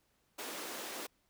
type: high-pass noise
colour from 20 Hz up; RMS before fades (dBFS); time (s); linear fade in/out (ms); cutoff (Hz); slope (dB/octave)
pink; -43; 0.38-1.07; 10; 270; 24
effects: pink hiss -75 dBFS RMS until 1.29 s